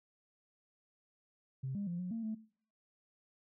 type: tone with pitch steps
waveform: sine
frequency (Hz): 132.6 / 202.1 / 173.6 / 180.5 / 227.3 / 218.1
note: C3 / G#3 / F3 / F#3 / A#3 / A3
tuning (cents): +23 / -47 / -10 / -43 / -43 / -15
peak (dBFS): -35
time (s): 1.63-2.35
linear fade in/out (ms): 10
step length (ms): 120
effects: noise-tail reverb RT60 0.5 s tail -20 dB re dry + tanh soft clip ceiling -31 dBFS